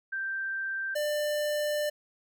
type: tone pair in turn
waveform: sine / square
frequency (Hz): 1569 / 595.4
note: G6 / D5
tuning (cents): +1 / +24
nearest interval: octave + perfect fourth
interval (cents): 1677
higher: first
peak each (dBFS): -30 / -28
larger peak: second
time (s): 0.12-0.95 / 0.95-1.9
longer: second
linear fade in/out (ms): 10
effects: none